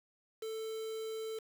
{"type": "tone with quantisation", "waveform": "triangle", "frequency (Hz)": 442.4, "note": "A4", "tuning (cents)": 9, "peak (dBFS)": -36, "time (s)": [0.42, 1.39], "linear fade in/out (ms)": 5, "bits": 8, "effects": []}